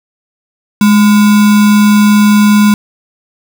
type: tone with sample-and-hold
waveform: sine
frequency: 208.7 Hz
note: G#3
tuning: 9 cents sharp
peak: -3 dBFS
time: 0.81-2.74 s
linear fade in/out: 2 ms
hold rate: 1225 Hz
effects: none